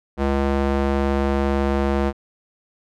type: tone with band-pass filter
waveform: square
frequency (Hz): 69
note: C#2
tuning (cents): -7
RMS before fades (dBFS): -20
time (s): 0.17-2.13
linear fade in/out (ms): 50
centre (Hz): 510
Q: 0.55
effects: none